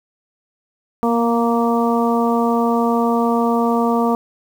harmonic tone with a mistuned harmonic, 233.1 Hz, A#3, in tune, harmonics 1 / 2 / 3 / 4 / 5, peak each -17 / -20 / -22 / -23 / -24 dBFS, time 1.03-4.15 s, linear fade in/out 0 ms, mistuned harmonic 1, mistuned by +16 cents, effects 7-bit

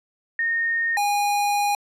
sine / square tone pair in turn, 1842 / 818.6 Hz, A#6 / G#5, -21 / -25 cents, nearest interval octave + major second, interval 1404 cents, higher first, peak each -20 dBFS, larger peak neither, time 0.39-0.97 / 0.97-1.75 s, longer second, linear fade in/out 2 ms, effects resampled to 32000 Hz

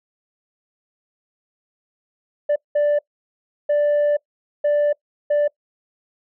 sine tone bursts at uneven times, 587.3 Hz, D5, in tune, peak -12 dBFS, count 5, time 2.49-2.56 / 2.75-2.99 / 3.69-4.17 / 4.64-4.93 / 5.3-5.48 s, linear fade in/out 10 ms, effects noise-tail reverb RT60 0.1 s tail -24 dB re dry + tanh soft clip ceiling -14 dBFS

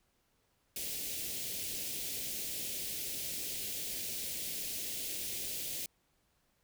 white band-stop noise, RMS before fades -39 dBFS, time 0.76-5.86 s, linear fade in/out 2 ms, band 570 to 2300 Hz, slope 24 dB/octave, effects pink hiss -75 dBFS RMS until 6.63 s

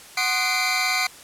25% pulse tone cluster, 742 / 1058 / 1229 / 2060 / 2339 Hz, F#5 / C6 / D#6 / C7 / D7, +5 / +19 / -22 / -28 / -8 cents, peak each -24 / -29 / -26 / -21 / -21 dBFS, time 0.17-1.07 s, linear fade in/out 5 ms, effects white hiss -44 dBFS RMS until 1.23 s + low-pass 11000 Hz 12 dB/octave

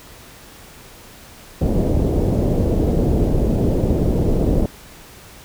pink low-pass noise, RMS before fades -17 dBFS, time 1.61-4.66 s, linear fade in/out 5 ms, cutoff 550 Hz, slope 24 dB/octave, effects pink hiss -42 dBFS RMS until 5.44 s

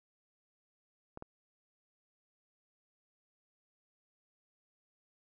clicks, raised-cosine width 1 ms, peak -30 dBFS, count 2, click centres 1.174 / 1.224 s, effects none

